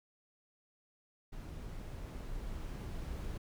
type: noise with level ramp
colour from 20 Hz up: brown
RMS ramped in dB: -45 to -40 dBFS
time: 1.32-3.38 s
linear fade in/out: 10 ms
effects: none